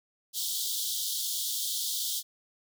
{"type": "high-pass noise", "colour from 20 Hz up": "pink", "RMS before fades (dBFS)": -32, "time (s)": [0.33, 2.23], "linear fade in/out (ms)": 50, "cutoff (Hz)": 3200, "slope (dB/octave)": 96, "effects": []}